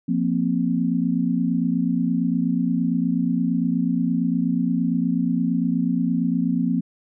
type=chord; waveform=sine; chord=F suspended fourth; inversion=none; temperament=equal; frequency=174.61 / 233.1 / 261.6 Hz; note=F3 / Bb3 / C4; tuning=0 / 0 / 0 cents; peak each=-23 dBFS; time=0.08-6.81 s; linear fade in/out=10 ms; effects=none